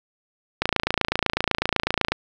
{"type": "click train", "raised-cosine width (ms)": 0.3, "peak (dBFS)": -4, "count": 43, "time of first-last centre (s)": [0.62, 2.12], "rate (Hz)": 28, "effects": []}